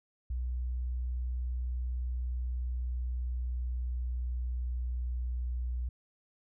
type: tone with pitch glide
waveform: sine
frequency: 61.74 to 61.17 Hz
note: B1 to B1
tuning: 0 to -16 cents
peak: -31 dBFS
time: 0.3-5.89 s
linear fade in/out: 5 ms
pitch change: -16 cents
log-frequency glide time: 1.88-5.5 s
effects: none